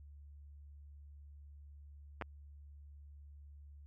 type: clicks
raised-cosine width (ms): 0.5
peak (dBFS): -25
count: 2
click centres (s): 2.213 / 2.222
effects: added 72 Hz sine -52 dBFS peak until 3.86 s